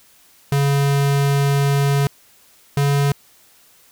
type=tone pair in turn; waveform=square; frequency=140.5 / 141.48 Hz; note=C#3 / C#3; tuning=+24 / +36 cents; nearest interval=unison; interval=12 cents; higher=second; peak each=-15 dBFS; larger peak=neither; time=0.52-2.07 / 2.77-3.12 s; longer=first; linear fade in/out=2 ms; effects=white hiss -52 dBFS RMS until 3.91 s